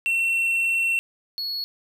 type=tone pair in turn; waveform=triangle; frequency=2711 / 4361 Hz; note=E7 / C#8; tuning=+48 / -29 cents; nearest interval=minor sixth; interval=823 cents; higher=second; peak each=-18 / -25 dBFS; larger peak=first; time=0.06-0.99 / 1.38-1.64 s; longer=first; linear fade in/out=0 ms; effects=none